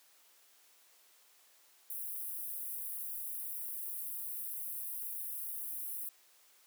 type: high-pass noise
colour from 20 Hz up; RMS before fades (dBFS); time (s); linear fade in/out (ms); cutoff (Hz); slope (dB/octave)
white; -41; 1.9-6.09; 2; 10000; 48
effects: white hiss -65 dBFS RMS until 6.66 s + high-pass 400 Hz 12 dB/octave